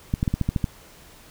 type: clicks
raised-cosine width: 5 ms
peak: -9 dBFS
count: 8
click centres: 0.139 / 0.229 / 0.278 / 0.34 / 0.413 / 0.49 / 0.562 / 0.642 s
effects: pink hiss -49 dBFS RMS until 1.3 s